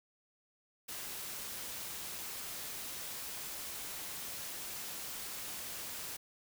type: noise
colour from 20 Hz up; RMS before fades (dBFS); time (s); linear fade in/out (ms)
white; -43; 0.88-6.17; 10
effects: none